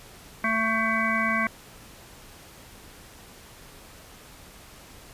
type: harmonic tone with a mistuned harmonic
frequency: 222.7 Hz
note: A3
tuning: 21 cents sharp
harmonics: 1 / 3 / 5 / 7 / 9 / 10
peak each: -29 / -33 / -28 / -29 / -28 / -30 dBFS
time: 0.44-1.47 s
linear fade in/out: 2 ms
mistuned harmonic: 10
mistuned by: +29 cents
effects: pink hiss -48 dBFS RMS until 5.13 s + resampled to 32000 Hz